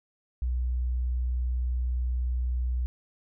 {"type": "tone", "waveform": "sine", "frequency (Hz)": 61.74, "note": "B1", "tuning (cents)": 0, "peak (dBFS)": -25, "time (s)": [0.42, 2.86], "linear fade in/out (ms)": 0, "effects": []}